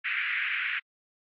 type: band-pass noise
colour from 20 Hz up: white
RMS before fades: -30 dBFS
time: 0.04-0.8 s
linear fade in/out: 20 ms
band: 1500 to 2600 Hz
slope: 48 dB/octave
effects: AAC 48 kbps